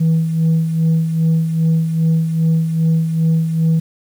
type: tone with tremolo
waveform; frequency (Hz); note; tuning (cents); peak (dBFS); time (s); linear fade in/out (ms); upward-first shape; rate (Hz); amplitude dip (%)
sine; 162.2; E3; -28; -8; 0-3.8; 10; sine; 2.5; 60
effects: tanh soft clip ceiling -9 dBFS + 7-bit